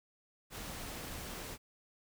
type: noise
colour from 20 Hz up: pink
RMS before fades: -44 dBFS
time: 0.5-1.58 s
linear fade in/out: 50 ms
effects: none